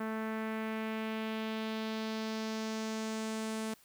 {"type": "tone with low-pass filter sweep", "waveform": "sawtooth", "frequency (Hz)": 220, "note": "A3", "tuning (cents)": 0, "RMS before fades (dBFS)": -37, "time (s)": [0, 3.74], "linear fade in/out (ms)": 5, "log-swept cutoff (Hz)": [1600, 10000], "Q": 1.7, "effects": ["white hiss -63 dBFS RMS until 3.84 s"]}